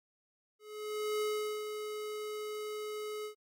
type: tone with ADSR envelope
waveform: square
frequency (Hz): 424.5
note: G#4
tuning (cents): +38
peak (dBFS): -31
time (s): 0.59-3.35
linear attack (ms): 620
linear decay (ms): 420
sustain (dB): -7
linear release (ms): 100
effects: MP3 64 kbps